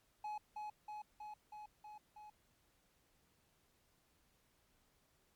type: tone with echo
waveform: triangle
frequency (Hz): 845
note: G#5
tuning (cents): +30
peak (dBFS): -39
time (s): 0.24-0.38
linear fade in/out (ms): 5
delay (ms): 320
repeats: 6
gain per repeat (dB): -2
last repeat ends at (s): 2.3
effects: pink hiss -75 dBFS RMS until 5.35 s + MP3 96 kbps